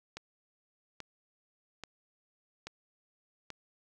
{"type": "click train", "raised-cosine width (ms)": 0.2, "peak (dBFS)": -24, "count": 5, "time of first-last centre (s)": [0.17, 3.503], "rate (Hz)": 1.2, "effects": []}